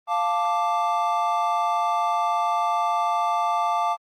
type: chord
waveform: triangle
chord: D minor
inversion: first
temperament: equal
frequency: 698.5 / 880 / 1174.7 Hz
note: F5 / A5 / D6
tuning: 0 / 0 / 0 cents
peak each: -23 dBFS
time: 0.07-3.97 s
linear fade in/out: 50 ms
effects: Opus 32 kbps